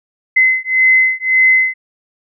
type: beating tone pair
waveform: sine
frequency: 2046 / 2047.8 Hz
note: C7 / C7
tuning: -39 / -38 cents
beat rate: 1.8 Hz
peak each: -12 dBFS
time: 0.36-1.74 s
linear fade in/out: 10 ms
effects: none